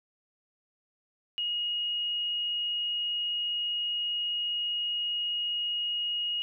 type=tone; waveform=sine; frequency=2879 Hz; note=F#7; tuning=48 cents flat; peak=-28 dBFS; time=1.38-6.42 s; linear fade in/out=0 ms; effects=none